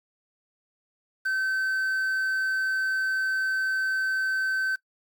triangle tone with quantisation, 1538 Hz, G6, 33 cents flat, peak -22 dBFS, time 1.25-4.76 s, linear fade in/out 10 ms, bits 8, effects noise-tail reverb RT60 0.1 s tail -20 dB re dry

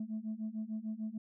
sine beating tone pair, 214.4 / 221.1 Hz, A3 / A3, -45 / +9 cents, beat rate 6.7 Hz, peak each -39 / -38 dBFS, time 0-1.18 s, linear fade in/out 5 ms, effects tanh soft clip ceiling -32 dBFS

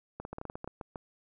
clicks, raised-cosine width 1 ms, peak -25 dBFS, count 12, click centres 0.2 / 0.251 / 0.33 / 0.384 / 0.414 / 0.453 / 0.499 / 0.555 / 0.644 / 0.676 / 0.812 / 0.958 s, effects none

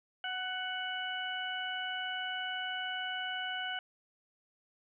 harmonic tone with a mistuned harmonic, 740 Hz, F#5, in tune, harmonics 1 / 2 / 3 / 4, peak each -41 / -38 / -46 / -39 dBFS, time 0.24-3.79 s, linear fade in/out 2 ms, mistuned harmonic 2, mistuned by +16 cents, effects none

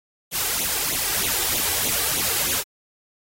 white noise with flanger, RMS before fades -23 dBFS, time 0.31-2.64 s, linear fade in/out 50 ms, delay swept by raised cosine 0.29 to 2.59 ms, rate 3.2 Hz, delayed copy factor +0.8, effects AAC 48 kbps

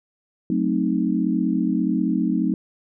sine chord, F# diminished seventh, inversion none, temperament equal, 185 / 220 / 261.6 / 311.1 Hz, F#3 / A3 / C4 / Eb4, 0 / 0 / 0 / 0 cents, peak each -24 dBFS, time 0.5-2.54 s, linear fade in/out 2 ms, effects none

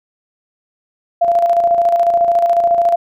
sine tone with tremolo, 687 Hz, F5, 29 cents flat, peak -8 dBFS, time 1.21-2.96 s, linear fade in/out 10 ms, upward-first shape square, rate 14 Hz, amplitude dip 45%, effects none

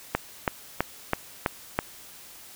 click train, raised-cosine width 0.5 ms, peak -7 dBFS, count 6, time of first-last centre 0.15-1.789 s, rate 3.05 Hz, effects white hiss -47 dBFS RMS until 2.55 s

